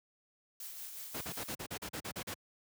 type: noise with tremolo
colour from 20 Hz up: blue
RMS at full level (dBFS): -44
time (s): 0.6-1.55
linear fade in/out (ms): 2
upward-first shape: triangle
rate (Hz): 5.5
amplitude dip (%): 40
type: noise bursts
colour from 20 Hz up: pink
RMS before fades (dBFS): -40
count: 11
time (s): 1.14-2.343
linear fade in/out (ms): 10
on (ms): 73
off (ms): 40
effects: high-pass 100 Hz 12 dB/octave